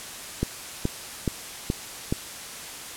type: click train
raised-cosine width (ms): 3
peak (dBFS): -10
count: 5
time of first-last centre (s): 0.43-2.125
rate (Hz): 2.36
effects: white hiss -38 dBFS RMS until 2.96 s + low-pass 11000 Hz 12 dB/octave